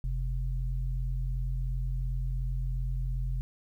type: tone pair together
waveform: sine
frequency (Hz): 45.29 / 128.1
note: F#1 / C3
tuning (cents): -36 / -36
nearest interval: octave + tritone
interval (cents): 1800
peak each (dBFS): -29 / -35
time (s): 0.04-3.41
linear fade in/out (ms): 0
effects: 11-bit